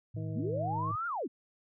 sine tone with pitch glide, 110 to 107.55 Hz, A2 to A2, 0 to -39 cents, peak -36 dBFS, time 0.14-0.96 s, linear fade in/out 10 ms, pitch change -39 cents, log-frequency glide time 0.67-0.8 s
harmonic tone, 159.1 Hz, D#3, 39 cents sharp, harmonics 1 / 2 / 3 / 4, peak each -38 / -44 / -48 / -50 dBFS, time 0.16-0.92 s, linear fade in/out 10 ms
sine linear two-way sweep, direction up then down, 185 to 1428 to 185.9 Hz, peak -32 dBFS, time 0.35-1.28 s, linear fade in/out 20 ms, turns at 1.07 s
effects none

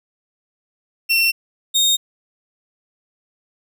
30% pulse tone pair in turn, 2712 / 3700 Hz, E7 / A#7, +49 / -14 cents, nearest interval perfect fourth, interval 537 cents, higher second, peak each -11 dBFS, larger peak neither, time 1.09-1.32 / 1.74-1.97 s, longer neither, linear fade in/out 20 ms, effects none

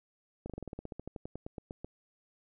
slowing click train, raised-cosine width 2 ms, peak -27 dBFS, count 19, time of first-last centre 0.46-1.846 s, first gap 37 ms, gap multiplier 1.08, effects none

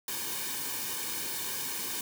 white noise with comb filter, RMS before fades -35 dBFS, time 0.08-2.01 s, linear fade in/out 2 ms, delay 1.5 ms, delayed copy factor -0.75, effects none

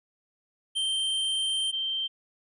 square / sine tone pair in turn, 3136 / 3136 Hz, G7 / G7, 0 / 0 cents, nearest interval unison, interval 0 cents, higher neither, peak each -26 / -27 dBFS, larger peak first, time 0.75-1.72 / 1.72-2.08 s, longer first, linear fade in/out 20 ms, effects resampled to 24000 Hz

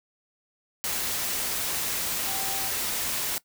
sine tone in noise, 778 Hz, G5, 13 cents flat, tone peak -37 dBFS, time 2.27-2.68 s, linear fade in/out 0 ms, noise white, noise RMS -29 dBFS, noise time 0.84-3.38 s, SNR -11 dB, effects noise-tail reverb RT60 0.1 s tail -19 dB re dry

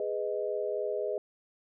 sine chord, G# minor, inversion none, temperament just, 415.3 / 498.4 / 623 Hz, G#4 / B4 / D#5, 0 / +16 / +2 cents, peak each -33 / -35 / -34 dBFS, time 0-1.18 s, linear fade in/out 2 ms, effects none

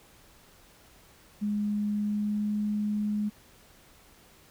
sine tone with pitch glide, 207.7 to 209.3 Hz, G#3 to G#3, 0 to +14 cents, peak -26 dBFS, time 1.41-3.3 s, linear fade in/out 20 ms, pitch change +14 cents, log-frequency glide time 1.89-2.52 s, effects pink hiss -57 dBFS RMS until 4.5 s

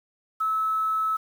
sine tone with quantisation, 1300 Hz, E6, 24 cents flat, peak -22 dBFS, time 0.4-1.17 s, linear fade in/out 10 ms, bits 8, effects none

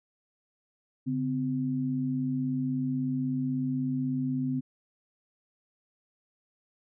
sine tone pair together, 140.9 / 257.2 Hz, C#3 / C4, +29 / -30 cents, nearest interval minor seventh, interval 1041 cents, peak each -32 / -28 dBFS, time 1.06-4.61 s, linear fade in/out 20 ms, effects none

